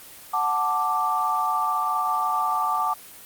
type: chord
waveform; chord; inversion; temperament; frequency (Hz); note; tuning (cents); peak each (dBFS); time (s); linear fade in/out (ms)
sine; D major; first; equal; 740 / 880 / 1174.7; F#5 / A5 / D6; 0 / 0 / 0; -27 / -25 / -23; 0.33-2.94; 10
effects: white hiss -44 dBFS RMS until 3.25 s + Opus 24 kbps